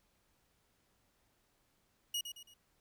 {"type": "tone with echo", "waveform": "sawtooth", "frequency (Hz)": 2892, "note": "F#7", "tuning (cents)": -40, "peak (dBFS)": -31, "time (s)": [2.14, 2.21], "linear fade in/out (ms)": 5, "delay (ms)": 110, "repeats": 3, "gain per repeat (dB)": -8, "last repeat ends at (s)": 2.54, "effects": ["pink hiss -75 dBFS RMS until 2.8 s"]}